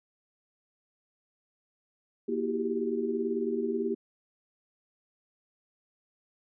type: tone cluster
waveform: sine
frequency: 236.5 / 327.4 / 377.9 / 396.2 Hz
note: A#3 / E4 / F#4 / G4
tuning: +25 / -12 / +37 / +18 cents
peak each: -33 / -35 / -35 / -31 dBFS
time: 2.28-3.95 s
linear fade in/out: 10 ms
effects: none